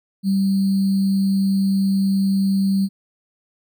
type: tone with sample-and-hold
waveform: sine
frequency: 194.5 Hz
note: G3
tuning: 13 cents flat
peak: -15 dBFS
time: 0.23-2.89 s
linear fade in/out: 50 ms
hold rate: 4410 Hz
effects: none